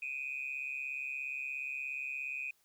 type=tone with amplitude modulation; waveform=sine; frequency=2489 Hz; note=D#7; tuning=in tune; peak=-32 dBFS; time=0.02-2.51 s; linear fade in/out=5 ms; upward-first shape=sine; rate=137 Hz; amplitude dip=85%; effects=tanh soft clip ceiling -29 dBFS + white hiss -72 dBFS RMS until 2.64 s